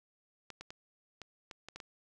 clicks, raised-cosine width 0.2 ms, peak -28 dBFS, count 8, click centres 0.503 / 0.61 / 0.705 / 1.217 / 1.512 / 1.686 / 1.76 / 1.802 s, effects none

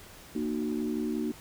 sine chord, D# minor, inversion second, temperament equal with one note detuned, 233.1 / 304 / 370 Hz, A#3 / D#4 / F#4, 0 / -40 / 0 cents, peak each -31 / -32 / -35 dBFS, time 0.35-1.32 s, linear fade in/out 5 ms, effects tanh soft clip ceiling -19 dBFS + pink hiss -50 dBFS RMS until 1.4 s

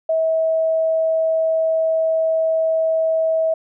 sine tone, 645 Hz, E5, 38 cents flat, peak -15 dBFS, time 0.09-3.54 s, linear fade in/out 5 ms, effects none

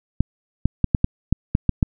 clicks, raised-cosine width 5 ms, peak -3 dBFS, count 9, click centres 0.206 / 0.656 / 0.843 / 0.948 / 1.044 / 1.326 / 1.551 / 1.693 / 1.828 s, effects none

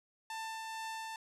sawtooth tone with tremolo, 890 Hz, A5, 20 cents sharp, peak -35 dBFS, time 0.3-1.16 s, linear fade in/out 2 ms, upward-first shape triangle, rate 2.2 Hz, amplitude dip 25%, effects low-pass 10000 Hz 12 dB/octave

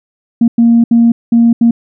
sine tone bursts at uneven times, 233.1 Hz, A#3, in tune, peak -3 dBFS, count 5, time 0.41-0.48 / 0.58-0.84 / 0.91-1.12 / 1.32-1.53 / 1.61-1.71 s, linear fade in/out 5 ms, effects tanh soft clip ceiling 0 dBFS

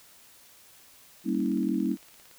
sine chord, G diminished seventh, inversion none, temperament equal with one note detuned, 196 / 233.1 / 277.2 / 323.2 Hz, G3 / Bb3 / Db4 / Fb4, 0 / 0 / 0 / -34 cents, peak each -30 dBFS, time 1.24-1.97 s, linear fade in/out 50 ms
click train, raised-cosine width 0.2 ms, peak -36 dBFS, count 19, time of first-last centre 1.29-2.313 s, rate 17.6 Hz
effects white hiss -55 dBFS RMS until 2.38 s

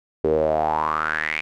sawtooth tone with band-pass filter sweep, 77.78 Hz, D#2, in tune, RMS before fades -22 dBFS, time 0.24-1.41 s, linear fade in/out 0 ms, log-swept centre 410 to 2400 Hz, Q 7.6, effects none

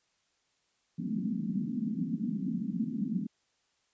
pink band-pass noise, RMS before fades -33 dBFS, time 0.98-3.27 s, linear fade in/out 10 ms, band 180 to 250 Hz, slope 48 dB/octave, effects white hiss -74 dBFS RMS until 3.93 s + resampled to 16000 Hz

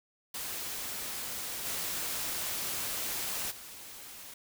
white noise with level steps, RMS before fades -38 / -35 / -47 dBFS, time 0.34-4.34 s, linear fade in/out 5 ms, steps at 1.64 / 3.5 s, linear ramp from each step 20 ms, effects none

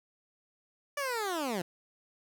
15% pulse linear sweep, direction down, 587.3 to 164.1 Hz, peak -25 dBFS, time 0.97-1.62 s, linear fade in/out 5 ms, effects none

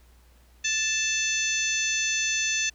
harmonic tone, 880 Hz, A5, in tune, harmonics 2 / 3 / 4 / 5 / 6 / 7 / 8, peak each -32 / -28 / -32 / -36 / -39 / -28 / -38 dBFS, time 0.64-2.7 s, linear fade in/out 10 ms, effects added 60 Hz sine -54 dBFS peak until 2.74 s + pink hiss -62 dBFS RMS until 2.74 s

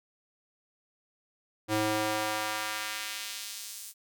square tone with high-pass filter sweep, 107.4 Hz, A2, 41 cents flat, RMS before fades -33 dBFS, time 1.68-3.94 s, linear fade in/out 50 ms, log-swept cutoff 250 to 8500 Hz, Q 0.83, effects none

